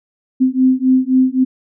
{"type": "beating tone pair", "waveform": "sine", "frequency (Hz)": [256.9, 260.7], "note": ["C4", "C4"], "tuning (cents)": [-32, -6], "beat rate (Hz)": 3.8, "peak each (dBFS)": -13, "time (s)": [0.4, 1.45], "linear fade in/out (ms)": 20, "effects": []}